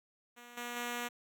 5% pulse tone with level steps, 240.9 Hz, B3, 43 cents flat, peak -40 / -28 / -25 dBFS, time 0.36-1.09 s, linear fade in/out 20 ms, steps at 0.57 / 0.76 s, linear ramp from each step 5 ms, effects none

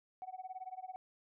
sine tone with tremolo, 748 Hz, F#5, 19 cents sharp, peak -39 dBFS, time 0.22-0.96 s, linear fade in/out 0 ms, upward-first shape sine, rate 18 Hz, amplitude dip 95%, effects tanh soft clip ceiling -36 dBFS

